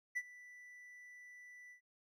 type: tone with ADSR envelope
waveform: triangle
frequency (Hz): 1975.5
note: B6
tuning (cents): 0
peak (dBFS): -32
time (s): 0.15-1.81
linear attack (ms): 20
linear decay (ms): 49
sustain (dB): -20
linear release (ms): 100
effects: none